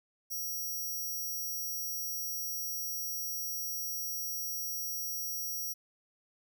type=tone; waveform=15% pulse; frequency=5700 Hz; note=F8; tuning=34 cents sharp; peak=-29 dBFS; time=0.3-5.74 s; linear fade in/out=20 ms; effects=none